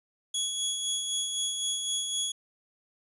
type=tone with tremolo; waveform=20% pulse; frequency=3353 Hz; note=G#7; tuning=16 cents sharp; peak=-21 dBFS; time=0.34-2.32 s; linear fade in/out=5 ms; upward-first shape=sine; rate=3.9 Hz; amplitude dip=40%; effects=resampled to 24000 Hz